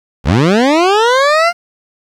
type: linear sweep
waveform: 20% pulse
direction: up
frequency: 55 to 709 Hz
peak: -3 dBFS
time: 0.24-1.53 s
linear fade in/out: 50 ms
effects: low-pass 5000 Hz 12 dB/octave + 7-bit